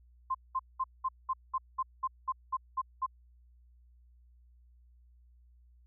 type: tone bursts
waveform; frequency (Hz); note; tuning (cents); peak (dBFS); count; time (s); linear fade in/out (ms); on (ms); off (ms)
sine; 1046.5; C6; 0; -28; 12; 0.3-3.064; 10; 47; 200
effects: added 60 Hz sine -58 dBFS peak until 5.86 s

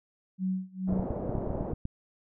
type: tone with tremolo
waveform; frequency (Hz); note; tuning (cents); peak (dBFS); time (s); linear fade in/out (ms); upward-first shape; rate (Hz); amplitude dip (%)
sine; 187.2; F#3; +20; -26; 0.38-1.26; 50; sine; 2.3; 95
type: low-pass noise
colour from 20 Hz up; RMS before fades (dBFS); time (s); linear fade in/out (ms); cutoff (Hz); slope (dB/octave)
white; -35; 0.87-1.74; 20; 640; 24
type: clicks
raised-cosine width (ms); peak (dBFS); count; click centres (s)
5; -21; 12; 0.927 / 0.997 / 1.106 / 1.294 / 1.353 / 1.383 / 1.474 / 1.505 / 1.555 / 1.61 / 1.733 / 1.854
effects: none

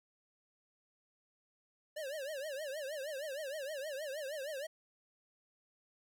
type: tone with vibrato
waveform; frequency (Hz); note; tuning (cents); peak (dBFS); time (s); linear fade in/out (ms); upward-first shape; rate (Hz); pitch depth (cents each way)
square; 576; D5; -34; -40; 1.96-4.67; 10; triangle; 6.4; 200
effects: none

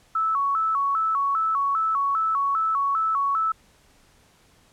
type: tone with vibrato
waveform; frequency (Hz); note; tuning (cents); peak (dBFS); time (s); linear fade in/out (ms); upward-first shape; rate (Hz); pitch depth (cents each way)
sine; 1209; D6; +50; -20; 0.15-3.52; 5; square; 2.5; 140
effects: pink hiss -58 dBFS RMS until 4.72 s + low-pass 11000 Hz 12 dB/octave

